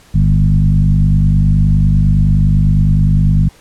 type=tone with frequency modulation; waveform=sine; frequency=103.83 Hz; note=G#2; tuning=in tune; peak=-7 dBFS; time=0.14-3.49 s; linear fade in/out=10 ms; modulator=49.8 Hz; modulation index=1.6; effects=pink hiss -45 dBFS RMS until 3.6 s + low-pass 11000 Hz 12 dB/octave